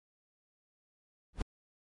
brown noise with exponential growth, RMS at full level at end -26 dBFS, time 1.33-1.42 s, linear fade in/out 5 ms, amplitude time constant 18 ms, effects MP3 48 kbps

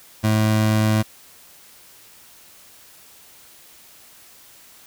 25% pulse tone, 108.4 Hz, A2, 25 cents flat, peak -12 dBFS, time 0.23-1.03 s, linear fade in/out 20 ms, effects white hiss -48 dBFS RMS until 4.86 s

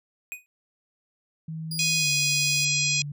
square tone with exponential decay, 2489 Hz, D#7, in tune, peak -29 dBFS, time 0.32-0.46 s, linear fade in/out 0 ms, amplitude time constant 29 ms
sine tone with pitch glide, 160 to 145.04 Hz, D#3 to D3, +49 to -21 cents, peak -31 dBFS, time 1.48-3.12 s, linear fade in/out 5 ms, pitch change -170 cents, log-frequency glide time 1.98-2.09 s
sawtooth tone, 4861 Hz, D#8, 41 cents flat, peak -28 dBFS, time 1.71-2.65 s, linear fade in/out 5 ms
harmonic tone, 830.6 Hz, G#5, in tune, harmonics 3 / 4 / 5 / 6 / 7 / 8 / 9, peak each -26 / -32 / -31 / -31 / -30 / -37 / -29 dBFS, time 1.79-3.02 s, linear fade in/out 2 ms
effects none

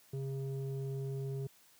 square tone with low-pass filter, 135.4 Hz, C#3, 40 cents flat, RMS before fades -38 dBFS, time 0.13-1.47 s, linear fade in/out 5 ms, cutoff 350 Hz, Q 2.1, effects white hiss -64 dBFS RMS until 1.79 s + high-pass 80 Hz 12 dB/octave

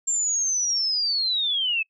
sine linear sweep, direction down, 7410 to 2563 Hz, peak -21 dBFS, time 0.07-1.83 s, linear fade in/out 10 ms, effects noise-tail reverb RT60 0.1 s tail -25 dB re dry

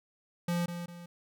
square tone with echo, 173.3 Hz, F3, 13 cents flat, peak -29 dBFS, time 0.48-0.66 s, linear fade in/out 5 ms, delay 200 ms, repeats 2, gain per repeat -8 dB, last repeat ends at 1.06 s, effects none

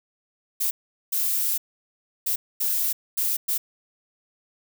violet noise bursts at uneven times, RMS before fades -24 dBFS, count 6, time 0.6-0.71 / 1.12-1.58 / 2.26-2.36 / 2.6-2.93 / 3.17-3.37 / 3.48-3.58 s, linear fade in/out 10 ms, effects none

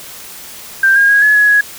sine tone with pitch steps, 1576 / 1622 / 1646 / 1701 / 1682 / 1671 Hz, G6 / G#6 / G#6 / G#6 / G#6 / G#6, +9 / -41 / -16 / +41 / +22 / +10 cents, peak -6 dBFS, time 0.83-1.61 s, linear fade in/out 5 ms, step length 130 ms, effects white hiss -32 dBFS RMS until 1.78 s

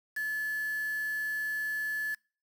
sine tone with quantisation, 1725 Hz, A6, 35 cents flat, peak -30 dBFS, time 0.16-2.15 s, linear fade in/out 10 ms, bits 7, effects noise-tail reverb RT60 0.4 s tail -26 dB re dry

